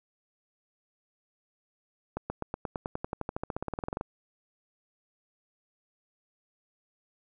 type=accelerating click train; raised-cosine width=1 ms; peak=-18 dBFS; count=25; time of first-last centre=2.17-4.011 s; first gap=130 ms; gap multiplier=0.95; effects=none